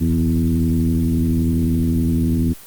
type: tone with frequency modulation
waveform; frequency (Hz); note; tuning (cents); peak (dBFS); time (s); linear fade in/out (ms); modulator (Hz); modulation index
sine; 167.9; E3; +32; -14; 0-2.54; 20; 81; 1.5
effects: white hiss -41 dBFS RMS until 2.66 s + Opus 24 kbps